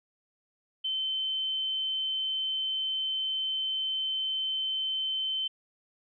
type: tone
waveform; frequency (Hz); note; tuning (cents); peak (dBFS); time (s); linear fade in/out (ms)
sine; 3079; G7; -32; -28; 0.84-5.48; 10
effects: none